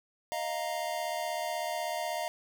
square chord, Eb suspended second, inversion none, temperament equal, 622.3 / 698.5 / 932.3 Hz, Eb5 / F5 / Bb5, 0 / 0 / 0 cents, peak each -37 / -36 / -39 dBFS, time 0.32-2.28 s, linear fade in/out 0 ms, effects none

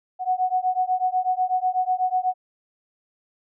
sine beating tone pair, 735 / 743.1 Hz, F#5 / F#5, -12 / +7 cents, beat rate 8.1 Hz, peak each -23 dBFS, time 0.19-2.34 s, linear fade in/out 50 ms, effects none

